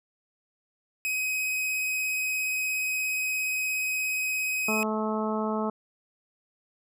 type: tone with vibrato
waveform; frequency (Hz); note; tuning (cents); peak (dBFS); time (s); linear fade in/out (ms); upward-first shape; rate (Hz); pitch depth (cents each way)
45% pulse; 2526; D#7; +26; -26; 1.05-4.83; 0; sine; 17; 9
type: harmonic tone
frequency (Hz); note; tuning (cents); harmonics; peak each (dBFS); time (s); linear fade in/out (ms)
216.5; A3; -28; 1 / 2 / 3 / 4 / 5 / 6; -29 / -32 / -34 / -35 / -36 / -37; 4.68-5.7; 5
effects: none